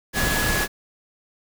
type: tone in noise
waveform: sine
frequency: 1686 Hz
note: G#6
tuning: 26 cents sharp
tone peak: -25 dBFS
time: 0.13-0.68 s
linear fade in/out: 50 ms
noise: pink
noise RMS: -23 dBFS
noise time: 0.13-0.68 s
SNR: -5 dB
effects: none